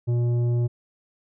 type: tone with tanh clipping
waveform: triangle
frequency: 120 Hz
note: B2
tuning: 49 cents flat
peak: -21 dBFS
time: 0.07-0.68 s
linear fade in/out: 20 ms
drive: 13 dB
effects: none